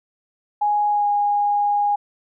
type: tone with pitch glide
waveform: sine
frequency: 830.6 to 821.1 Hz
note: G#5 to G#5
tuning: 0 to -20 cents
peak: -16 dBFS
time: 0.61-1.96 s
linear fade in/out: 10 ms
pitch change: -20 cents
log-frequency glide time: 0.9-1.07 s
effects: none